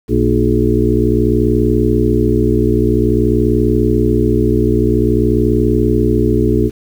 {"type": "harmonic tone with a mistuned harmonic", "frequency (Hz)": 60.5, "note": "B1", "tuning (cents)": -35, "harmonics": [1, 2, 4, 5, 6, 7], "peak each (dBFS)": [-17, -17, -17, -17, -17, -17], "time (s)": [0.08, 6.71], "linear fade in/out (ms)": 50, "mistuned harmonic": 4, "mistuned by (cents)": -100, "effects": ["7-bit"]}